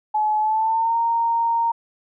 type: tone with pitch glide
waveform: sine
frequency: 854 to 925.9 Hz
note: G#5 to A#5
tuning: +48 to -12 cents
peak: -17 dBFS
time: 0.14-1.72 s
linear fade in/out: 10 ms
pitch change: +140 cents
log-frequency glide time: 0.39-0.97 s
effects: none